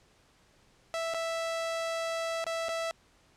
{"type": "tone with dropouts", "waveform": "sawtooth", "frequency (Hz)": 659.3, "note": "E5", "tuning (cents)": 0, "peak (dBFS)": -27, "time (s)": [0.94, 2.91], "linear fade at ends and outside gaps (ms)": 0, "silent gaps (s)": [[1.138, 1.145], [2.442, 2.466], [2.685, 2.691]], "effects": ["pink hiss -64 dBFS RMS until 3.36 s", "low-pass 8000 Hz 12 dB/octave"]}